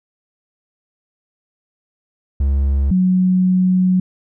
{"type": "tone pair in turn", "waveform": ["triangle", "sine"], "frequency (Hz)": [69, 184.21], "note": ["C#2", "F#3"], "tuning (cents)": [-7, -7], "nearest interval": "octave + perfect fourth", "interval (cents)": 1700, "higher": "second", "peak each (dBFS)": -11, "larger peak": "neither", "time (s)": [[2.4, 2.91], [2.91, 4]], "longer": "second", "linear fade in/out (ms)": 5, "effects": []}